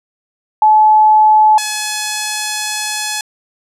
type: tone pair in turn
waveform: sine / 5% pulse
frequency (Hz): 860 / 850.1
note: A5 / G#5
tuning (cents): -40 / +40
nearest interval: unison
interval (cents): 20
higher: first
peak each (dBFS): -5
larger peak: neither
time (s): 0.62-1.58 / 1.58-3.21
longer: second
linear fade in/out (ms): 2
effects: low-pass 11000 Hz 12 dB/octave